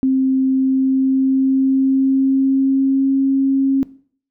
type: tone with pitch glide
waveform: sine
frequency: 263.8 to 270 Hz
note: C4 to C#4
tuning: +14 to -45 cents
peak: -12 dBFS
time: 0.03-3.83 s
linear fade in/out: 0 ms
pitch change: +41 cents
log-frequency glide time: 0.47-3.11 s
effects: noise-tail reverb RT60 0.5 s tail -19 dB re dry